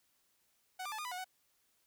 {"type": "tone with pitch steps", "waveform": "sawtooth", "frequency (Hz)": [743, 1189, 867, 1220, 992, 726, 745], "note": ["F#5", "D6", "A5", "D#6", "B5", "F#5", "F#5"], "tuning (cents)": [7, 21, -26, -34, 7, -33, 12], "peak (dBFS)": -36, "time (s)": [0.79, 1.245], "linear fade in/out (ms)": 10, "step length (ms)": 65, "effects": ["white hiss -75 dBFS RMS until 1.86 s"]}